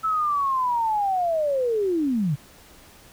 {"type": "linear sweep", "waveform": "sine", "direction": "down", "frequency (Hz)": [1318.5, 130.81], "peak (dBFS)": -20, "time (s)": [0.03, 2.36], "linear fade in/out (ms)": 20, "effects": ["pink hiss -50 dBFS RMS until 3.12 s"]}